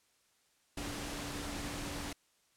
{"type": "tone in noise", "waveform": "sine", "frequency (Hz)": 288.2, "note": "D4", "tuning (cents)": -33, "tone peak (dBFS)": -46, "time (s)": [0.77, 2.13], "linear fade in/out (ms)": 5, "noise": "pink", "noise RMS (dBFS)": -41, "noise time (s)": [0.77, 2.13], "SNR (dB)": -8, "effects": ["white hiss -72 dBFS RMS until 2.56 s", "low-pass 10000 Hz 12 dB/octave"]}